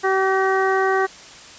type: harmonic tone with a mistuned harmonic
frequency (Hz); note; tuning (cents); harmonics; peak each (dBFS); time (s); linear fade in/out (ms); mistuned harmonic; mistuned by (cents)
383.1; G4; -40; 1 / 2 / 3 / 4 / 5; -19 / -22 / -24 / -25 / -26; 0.03-1.07; 20; 5; -20
effects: white hiss -41 dBFS RMS until 1.58 s + resampled to 16000 Hz